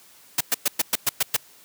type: noise bursts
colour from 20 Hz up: white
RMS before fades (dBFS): -20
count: 8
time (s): 0.38-1.366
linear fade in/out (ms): 5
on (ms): 27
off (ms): 110
effects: white hiss -52 dBFS RMS until 1.64 s + high-pass 100 Hz 12 dB/octave